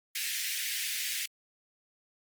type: high-pass noise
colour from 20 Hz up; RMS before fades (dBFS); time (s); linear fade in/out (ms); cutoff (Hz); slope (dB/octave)
pink; -34; 0.15-1.26; 5; 1800; 48
effects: Opus 24 kbps